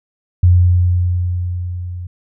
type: tone with level ramp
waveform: sine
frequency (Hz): 89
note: F2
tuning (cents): +33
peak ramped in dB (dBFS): -5 to -24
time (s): 0.43-2.07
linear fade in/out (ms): 5
effects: none